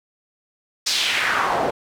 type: noise with band-pass filter sweep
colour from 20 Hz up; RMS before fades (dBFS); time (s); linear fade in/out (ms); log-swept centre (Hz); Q
pink; -21; 0.86-1.71; 10; 5200 to 540; 2.3
effects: none